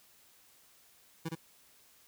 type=tone with echo; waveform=25% pulse; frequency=163 Hz; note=E3; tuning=19 cents flat; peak=-30 dBFS; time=1.25-1.29 s; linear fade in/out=10 ms; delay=63 ms; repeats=1; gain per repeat=-2 dB; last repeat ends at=1.353 s; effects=white hiss -63 dBFS RMS until 2.07 s